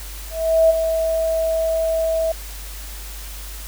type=tone with ADSR envelope; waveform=sine; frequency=650 Hz; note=E5; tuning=24 cents flat; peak=-9 dBFS; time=0.3-2.32 s; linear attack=400 ms; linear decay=16 ms; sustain=-8 dB; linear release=4 ms; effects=added 50 Hz sine -32 dBFS peak until 3.67 s + white hiss -37 dBFS RMS until 3.67 s